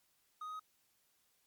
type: tone with pitch steps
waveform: triangle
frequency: 1244.5 / 1252.4 / 1260.4 Hz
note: D#6 / D#6 / D#6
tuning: 0 / +11 / +22 cents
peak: -40 dBFS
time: 0.41-0.596 s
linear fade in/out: 5 ms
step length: 62 ms
effects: white hiss -75 dBFS RMS until 1.46 s + MP3 96 kbps